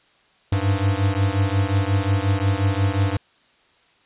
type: beating tone pair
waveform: square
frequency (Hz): 96 / 101.6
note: G2 / G#2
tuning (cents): -36 / -38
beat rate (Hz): 5.6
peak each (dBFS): -21 / -22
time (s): 0.52-3.17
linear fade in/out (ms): 5
effects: white hiss -58 dBFS RMS until 4.05 s + resampled to 8000 Hz